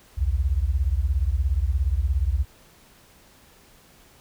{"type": "beating tone pair", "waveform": "sine", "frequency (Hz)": [60.6, 77.6], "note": ["B1", "D#2"], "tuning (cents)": [-32, -4], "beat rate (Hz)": 17, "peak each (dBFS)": [-22, -23], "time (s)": [0.17, 2.45], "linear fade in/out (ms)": 20, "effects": ["pink hiss -54 dBFS RMS until 4.2 s"]}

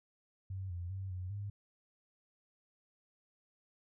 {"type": "tone with pitch steps", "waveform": "sine", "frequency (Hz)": [95.3, 87.5, 96, 91.4, 101.5], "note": ["G2", "F2", "G2", "F#2", "G#2"], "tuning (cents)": [-48, 4, -36, -21, -39], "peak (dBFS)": -38, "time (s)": [0.5, 1.5], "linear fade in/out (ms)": 5, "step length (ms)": 200, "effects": []}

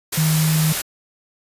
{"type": "tone in noise", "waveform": "sine", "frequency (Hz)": 156.8, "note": "D#3", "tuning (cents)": 14, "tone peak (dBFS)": -15, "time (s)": [0.17, 0.73], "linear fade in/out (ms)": 10, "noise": "white", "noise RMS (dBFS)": -23, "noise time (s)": [0.12, 0.82], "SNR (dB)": 5, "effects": ["resampled to 32000 Hz"]}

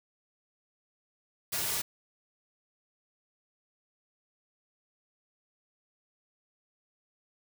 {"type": "noise with comb filter", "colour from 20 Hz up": "white", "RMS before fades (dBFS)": -32, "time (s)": [1.52, 1.82], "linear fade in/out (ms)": 10, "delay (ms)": 3.8, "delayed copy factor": -0.65, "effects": []}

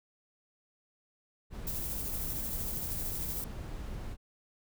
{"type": "noise", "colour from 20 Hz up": "brown", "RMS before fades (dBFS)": -40, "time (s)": [1.5, 4.17], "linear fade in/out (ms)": 50}
{"type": "noise with tremolo", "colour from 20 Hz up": "violet", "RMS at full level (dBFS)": -36, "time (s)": [1.67, 3.44], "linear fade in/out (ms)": 0, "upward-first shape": "triangle", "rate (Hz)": 13, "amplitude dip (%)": 35}
{"effects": []}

